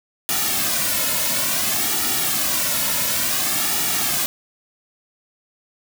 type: noise with flanger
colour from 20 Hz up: white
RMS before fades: -21 dBFS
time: 0.29-4.26 s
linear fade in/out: 0 ms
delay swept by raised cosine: 1.9 to 2.56 ms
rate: 0.57 Hz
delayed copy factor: -0.7
effects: none